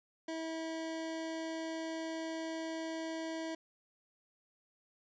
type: tone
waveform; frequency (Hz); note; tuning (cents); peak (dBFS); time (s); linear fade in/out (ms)
25% pulse; 323.7; E4; -31; -34; 0.28-3.55; 5
effects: resampled to 16000 Hz